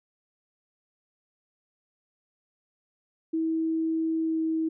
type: tone with pitch glide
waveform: sine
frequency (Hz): 323 to 321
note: E4 to E4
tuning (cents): -35 to -46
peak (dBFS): -24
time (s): 3.33-4.69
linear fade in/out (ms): 10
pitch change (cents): -11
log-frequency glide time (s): 4.22-4.38
effects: none